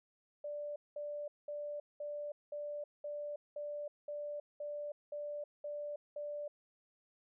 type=tone bursts; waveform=sine; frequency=587.3 Hz; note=D5; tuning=in tune; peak=-39 dBFS; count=12; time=0.44-6.48 s; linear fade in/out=5 ms; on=320 ms; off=200 ms; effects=none